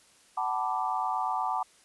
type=chord; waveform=sine; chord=B minor seventh; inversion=second; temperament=equal with one note detuned; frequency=751.2 / 880 / 987.8 / 1174.7 Hz; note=F#5 / A5 / B5 / D6; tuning=+26 / 0 / 0 / 0 cents; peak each=-32 / -32 / -34 / -33 dBFS; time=0.37-1.63 s; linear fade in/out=5 ms; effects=white hiss -60 dBFS RMS until 1.84 s + resampled to 24000 Hz